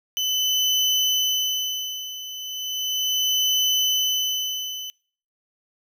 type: tone with tremolo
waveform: 35% pulse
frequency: 3018 Hz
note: F#7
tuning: 34 cents sharp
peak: -16 dBFS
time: 0.17-4.9 s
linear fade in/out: 0 ms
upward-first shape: sine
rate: 0.36 Hz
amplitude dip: 80%
effects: noise-tail reverb RT60 0.5 s tail -26 dB re dry